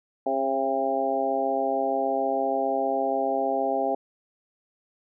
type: harmonic tone with a mistuned harmonic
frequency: 134.9 Hz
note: C#3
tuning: 47 cents flat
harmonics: 2 / 3 / 4 / 5 / 6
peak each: -32 / -31 / -29 / -27 / -28 dBFS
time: 0.26-3.95 s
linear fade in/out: 5 ms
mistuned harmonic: 6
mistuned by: -18 cents
effects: none